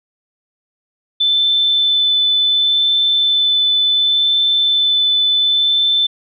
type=tone with vibrato; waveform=sine; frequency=3520 Hz; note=A7; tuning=in tune; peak=-11 dBFS; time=1.2-6.07 s; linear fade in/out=10 ms; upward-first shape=sine; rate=0.69 Hz; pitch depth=8 cents each way; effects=none